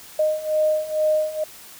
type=beating tone pair; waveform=sine; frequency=616 / 618.2 Hz; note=D#5 / D#5; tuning=-17 / -11 cents; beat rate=2.2 Hz; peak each=-23 / -20 dBFS; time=0.19-1.44 s; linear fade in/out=5 ms; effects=white hiss -43 dBFS RMS until 1.79 s